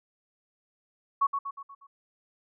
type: tone with echo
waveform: sine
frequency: 1111 Hz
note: C#6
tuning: 4 cents sharp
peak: -20 dBFS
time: 1.21-1.27 s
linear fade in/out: 10 ms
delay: 120 ms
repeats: 5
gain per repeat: -6 dB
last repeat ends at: 1.87 s
effects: none